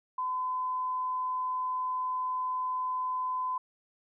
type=tone; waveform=sine; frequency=1016 Hz; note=B5; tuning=49 cents sharp; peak=-29 dBFS; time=0.18-3.58 s; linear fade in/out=5 ms; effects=none